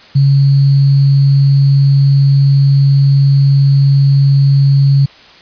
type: tone with sample-and-hold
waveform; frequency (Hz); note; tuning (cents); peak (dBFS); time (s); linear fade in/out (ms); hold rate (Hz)
sine; 138.59; C#3; 0; -5; 0.15-5.06; 10; 4410
effects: white hiss -39 dBFS RMS until 5.41 s + resampled to 11025 Hz